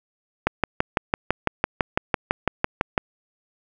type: click train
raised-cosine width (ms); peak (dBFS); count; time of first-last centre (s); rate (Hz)
0.5; -3; 16; 0.47-2.978; 5.98
effects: none